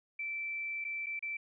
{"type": "tone with dropouts", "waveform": "sine", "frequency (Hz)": 2331, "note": "D7", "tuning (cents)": -14, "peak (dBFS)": -35, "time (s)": [0.19, 1.37], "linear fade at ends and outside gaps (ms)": 5, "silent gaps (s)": [[0.843, 0.848], [1.061, 1.066], [1.193, 1.225]], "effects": []}